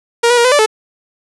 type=tone with pitch steps; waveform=sawtooth; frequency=469.8 / 485.9 / 472.5 / 506 / 584 / 434.8 Hz; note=A#4 / B4 / A#4 / B4 / D5 / A4; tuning=+13 / -28 / +23 / +42 / -10 / -21 cents; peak=-4 dBFS; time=0.23-0.662 s; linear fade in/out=10 ms; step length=72 ms; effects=resampled to 24000 Hz + 7-bit